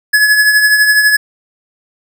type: tone with tremolo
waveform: square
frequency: 1700 Hz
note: G#6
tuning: 40 cents sharp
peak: -5 dBFS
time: 0.13-1.17 s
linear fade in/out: 10 ms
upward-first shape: triangle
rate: 12 Hz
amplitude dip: 55%
effects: none